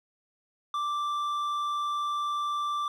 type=tone with hard clipping; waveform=sine; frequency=1174.7 Hz; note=D6; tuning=in tune; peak=-29 dBFS; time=0.74-2.88 s; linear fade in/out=2 ms; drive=6 dB; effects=none